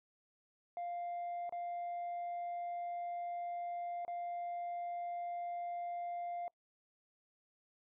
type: tone with dropouts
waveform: sine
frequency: 698.5 Hz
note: F5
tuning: in tune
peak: -36 dBFS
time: 0.77-6.48 s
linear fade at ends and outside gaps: 1 ms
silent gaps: 1.494-1.524 / 4.05-4.079 s
effects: noise-tail reverb RT60 0.1 s tail -26 dB re dry + tanh soft clip ceiling -37 dBFS